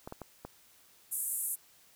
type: clicks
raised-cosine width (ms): 1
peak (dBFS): -27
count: 4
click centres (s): 0.075 / 0.124 / 0.217 / 0.45
type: band-pass noise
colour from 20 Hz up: white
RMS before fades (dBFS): -35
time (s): 1.11-1.56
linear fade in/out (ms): 20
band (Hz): 8300 to 13000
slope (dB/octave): 48
effects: white hiss -62 dBFS RMS until 1.95 s